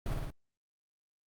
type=noise with echo; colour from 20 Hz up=brown; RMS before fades=-34 dBFS; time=0.06-0.14 s; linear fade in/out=2 ms; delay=55 ms; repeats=3; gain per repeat=-2 dB; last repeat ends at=0.305 s; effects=Opus 32 kbps